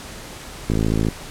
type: click train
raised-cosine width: 3 ms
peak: -7 dBFS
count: 22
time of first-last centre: 0.7-1.086 s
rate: 54.4 Hz
effects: pink hiss -36 dBFS RMS until 1.3 s + low-pass 11000 Hz 12 dB/octave